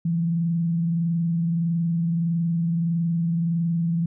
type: tone with frequency modulation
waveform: sine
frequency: 167.9 Hz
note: E3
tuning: 32 cents sharp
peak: -20 dBFS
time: 0.05-4.06 s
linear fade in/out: 5 ms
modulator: 21.6 Hz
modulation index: 0.23
effects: none